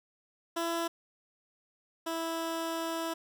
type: tone pair in turn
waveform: 15% pulse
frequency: 335.4 / 328.9 Hz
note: E4 / E4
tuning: +30 / -4 cents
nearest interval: unison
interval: 34 cents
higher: first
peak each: -24 / -26 dBFS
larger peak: first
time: 0.56-0.88 / 2.06-3.14 s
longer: second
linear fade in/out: 10 ms
effects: none